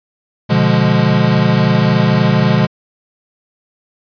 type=chord; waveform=square; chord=B diminished seventh; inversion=none; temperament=equal with one note detuned; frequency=123.04 / 146.83 / 174.61 / 207.7 Hz; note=B2 / D3 / F3 / Ab3; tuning=-6 / 0 / 0 / 0 cents; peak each=-16 dBFS; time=0.49-2.67 s; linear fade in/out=20 ms; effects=resampled to 11025 Hz